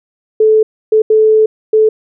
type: tone bursts at uneven times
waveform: sine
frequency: 435 Hz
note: A4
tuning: 20 cents flat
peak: -5 dBFS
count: 4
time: 0.4-0.63 / 0.92-1.02 / 1.1-1.46 / 1.73-1.89 s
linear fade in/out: 5 ms
effects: none